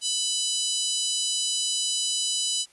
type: harmonic tone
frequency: 994 Hz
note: B5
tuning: 11 cents sharp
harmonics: 3 / 4 / 5 / 6 / 7 / 8 / 9 / 10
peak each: -30 / -31 / -32 / -35 / -32 / -34 / -35 / -36 dBFS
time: 0.01-2.66 s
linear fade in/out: 50 ms
effects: white hiss -58 dBFS RMS until 2.72 s + resampled to 24000 Hz